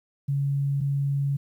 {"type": "tone pair in turn", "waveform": "sine", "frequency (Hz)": [140, 140], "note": ["C#3", "C#3"], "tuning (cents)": [18, 18], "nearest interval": "unison", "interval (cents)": 0, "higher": "neither", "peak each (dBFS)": -22, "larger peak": "neither", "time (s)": [[0.28, 0.81], [0.81, 1.37]], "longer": "second", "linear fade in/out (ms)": 10, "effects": ["10-bit"]}